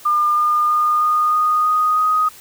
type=tone with pitch steps; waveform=sine; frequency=1204 / 1211.7 / 1219.4 / 1227.2 / 1235 / 1242.9 / 1250.8 Hz; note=D6 / D#6 / D#6 / D#6 / D#6 / D#6 / D#6; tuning=+43 / -46 / -35 / -24 / -13 / -2 / +9 cents; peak=-13 dBFS; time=0.05-2.29 s; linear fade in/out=10 ms; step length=320 ms; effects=white hiss -42 dBFS RMS until 2.4 s